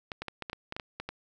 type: clicks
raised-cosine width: 0.3 ms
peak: -20 dBFS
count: 11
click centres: 0.118 / 0.22 / 0.283 / 0.423 / 0.498 / 0.531 / 0.724 / 0.765 / 0.798 / 1 / 1.09 s
effects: none